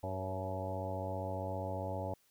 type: harmonic tone with a mistuned harmonic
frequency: 95 Hz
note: F#2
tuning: 46 cents sharp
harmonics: 1 / 2 / 3 / 4 / 5 / 6 / 7 / 8 / 9 / 10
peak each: -40 / -48 / -47 / -50 / -48 / -42 / -44 / -54 / -44 / -56 dBFS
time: 0.03-2.14 s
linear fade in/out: 5 ms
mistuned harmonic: 6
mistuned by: -38 cents
effects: white hiss -71 dBFS RMS until 2.3 s